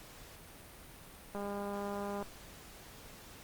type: click train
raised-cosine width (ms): 1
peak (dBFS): -27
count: 178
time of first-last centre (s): 1.35-2.226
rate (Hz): 202
effects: pink hiss -53 dBFS RMS until 3.43 s + Opus 48 kbps